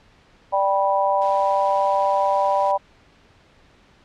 harmonic tone, 196 Hz, G3, in tune, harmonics 3 / 4 / 5, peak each -21 / -21 / -21 dBFS, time 0.52-2.78 s, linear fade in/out 20 ms
white noise, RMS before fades -39 dBFS, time 1.21-2.72 s, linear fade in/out 10 ms
effects pink hiss -54 dBFS RMS until 4.04 s + low-pass 4000 Hz 12 dB/octave

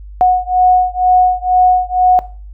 sine beating tone pair, 731 / 733.1 Hz, F#5 / F#5, -21 / -16 cents, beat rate 2.1 Hz, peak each -11 dBFS, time 0.21-2.19 s, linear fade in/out 0 ms, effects noise-tail reverb RT60 0.4 s tail -18 dB re dry + added 50 Hz sine -29 dBFS peak until 2.53 s

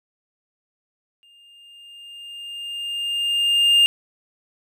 triangle tone with exponential growth, 2811 Hz, F7, 11 cents sharp, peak -9 dBFS, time 1.23-3.86 s, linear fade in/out 0 ms, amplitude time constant 570 ms, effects none

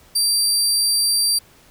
25% pulse tone, 4699 Hz, D8, in tune, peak -11 dBFS, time 0.15-1.39 s, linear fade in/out 10 ms, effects pink hiss -51 dBFS RMS until 1.7 s

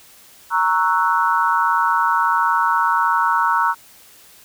sine chord, F# dominant seventh, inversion first, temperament equal, 932.3 / 1108.7 / 1318.5 / 1480 Hz, A#5 / C#6 / E6 / F#6, 0 / 0 / 0 / 0 cents, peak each -18 / -21 / -20 / -22 dBFS, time 0.5-3.75 s, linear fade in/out 50 ms, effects white hiss -47 dBFS RMS until 4.44 s

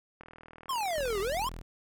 click train, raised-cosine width 0.5 ms, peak -32 dBFS, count 42, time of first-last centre 0.21-1.23 s, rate 40.2 Hz
square exponential two-way sweep, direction down then up, 1108.7 to 376.7 to 1108.7 Hz, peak -30 dBFS, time 0.69-1.49 s, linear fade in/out 5 ms, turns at 1.2 s
sawtooth tone, 41.2 Hz, E1, in tune, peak -36 dBFS, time 0.97-1.62 s, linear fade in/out 10 ms
effects none

